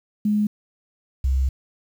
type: tone pair in turn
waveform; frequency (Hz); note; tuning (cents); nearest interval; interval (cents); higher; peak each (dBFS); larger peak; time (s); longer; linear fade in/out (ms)
sine; 209.6 / 66.02; G#3 / C2; +16 / +16; octave + minor sixth; 2000; first; -17; neither; 0.25-0.47 / 1.24-1.49; second; 5
effects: 8-bit